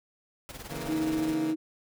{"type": "noise with tremolo", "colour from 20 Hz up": "pink", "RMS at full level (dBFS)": -40, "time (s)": [0.49, 1.34], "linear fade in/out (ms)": 0, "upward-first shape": "sine", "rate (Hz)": 19, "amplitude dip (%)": 70}
{"type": "chord", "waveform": "15% pulse", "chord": "A# diminished", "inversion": "first", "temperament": "equal with one note detuned", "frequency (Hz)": [141.01, 164.81, 233.1], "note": ["C#3", "E3", "A#3"], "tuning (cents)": [30, 0, 0], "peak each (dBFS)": -33, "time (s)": [0.68, 1.55], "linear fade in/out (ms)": 50}
{"type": "tone", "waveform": "sine", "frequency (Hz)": 315.2, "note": "D#4", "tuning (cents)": 23, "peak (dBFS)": -26, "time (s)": [0.88, 1.56], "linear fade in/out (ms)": 20}
{"effects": []}